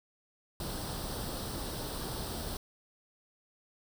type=noise with comb filter; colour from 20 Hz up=pink; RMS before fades=-38 dBFS; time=0.6-2.57 s; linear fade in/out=2 ms; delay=0.22 ms; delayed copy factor=+0.65; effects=none